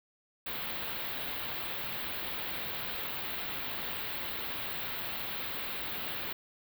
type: band-stop noise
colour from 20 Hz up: white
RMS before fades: -37 dBFS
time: 0.46-6.33 s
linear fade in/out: 5 ms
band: 4100 to 15000 Hz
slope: 48 dB/octave
effects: none